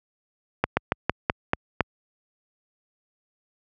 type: slowing click train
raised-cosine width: 0.5 ms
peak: -4 dBFS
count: 7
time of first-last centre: 0.64-1.807 s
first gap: 130 ms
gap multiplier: 1.16
effects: high-pass 60 Hz 12 dB/octave